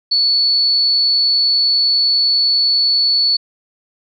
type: tone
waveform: sine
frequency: 4435 Hz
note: C#8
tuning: in tune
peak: -11 dBFS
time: 0.11-3.37 s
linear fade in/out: 10 ms
effects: none